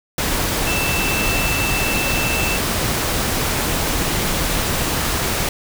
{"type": "tone in noise", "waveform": "sine", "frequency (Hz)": 2660, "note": "E7", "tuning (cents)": 15, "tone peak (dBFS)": -22, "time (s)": [0.67, 2.57], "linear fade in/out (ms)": 2, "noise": "pink", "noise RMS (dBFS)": -20, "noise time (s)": [0.18, 5.49], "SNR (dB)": -5, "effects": []}